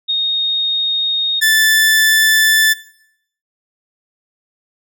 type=tone pair in turn; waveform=sine / sawtooth; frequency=3713 / 1755.4 Hz; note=A#7 / A6; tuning=-8 / -5 cents; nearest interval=octave + minor second; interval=1297 cents; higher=first; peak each=-13 / -6 dBFS; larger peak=second; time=0.08-1.41 / 1.41-2.74 s; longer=neither; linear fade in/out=20 ms; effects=noise-tail reverb RT60 0.7 s tail -19 dB re dry